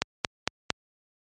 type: click train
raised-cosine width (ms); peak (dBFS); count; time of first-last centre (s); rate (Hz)
0.2; -5; 4; 0.02-0.703; 4.39
effects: high-pass 60 Hz 12 dB/octave + MP3 48 kbps